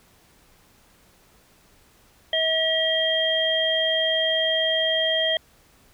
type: harmonic tone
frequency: 642 Hz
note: E5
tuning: 46 cents flat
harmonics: 1 / 3 / 5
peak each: -24 / -27 / -22 dBFS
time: 2.33-5.37 s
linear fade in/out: 2 ms
effects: pink hiss -57 dBFS RMS until 5.93 s